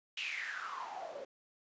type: noise with band-pass filter sweep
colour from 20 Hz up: white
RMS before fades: -42 dBFS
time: 0.17-1.25 s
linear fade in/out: 5 ms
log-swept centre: 2900 to 490 Hz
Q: 8.4
effects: resampled to 16000 Hz